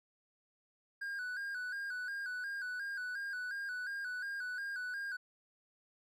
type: tone with vibrato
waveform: triangle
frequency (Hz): 1548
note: G6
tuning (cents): -22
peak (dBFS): -36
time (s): 1.01-5.17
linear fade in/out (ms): 10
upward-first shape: square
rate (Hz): 2.8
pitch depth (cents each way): 71
effects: none